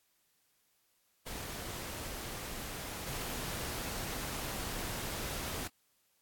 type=noise with level steps; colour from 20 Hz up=pink; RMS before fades=-42 / -39 dBFS; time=1.26-5.68 s; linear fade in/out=10 ms; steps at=3.07 s; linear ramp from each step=2 ms; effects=white hiss -74 dBFS RMS until 6.21 s + AAC 64 kbps

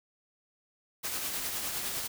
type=noise with tremolo; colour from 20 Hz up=white; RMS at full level=-33 dBFS; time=1.03-2.08 s; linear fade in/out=20 ms; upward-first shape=triangle; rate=9.8 Hz; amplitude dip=40%; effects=none

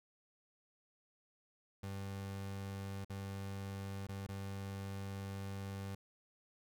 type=tone with dropouts; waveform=30% pulse; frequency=98 Hz; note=G2; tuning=in tune; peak=-39 dBFS; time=1.83-5.95 s; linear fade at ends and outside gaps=5 ms; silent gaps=3.047-3.097 / 4.069-4.087 / 4.268-4.288 s; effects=none

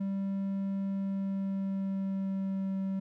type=tone with pitch glide; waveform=triangle; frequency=195.5 to 192.59 Hz; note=G3 to G3; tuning=-4 to -30 cents; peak=-28 dBFS; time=0-3 s; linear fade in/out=10 ms; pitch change=-26 cents; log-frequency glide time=0.89-2.7 s; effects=none

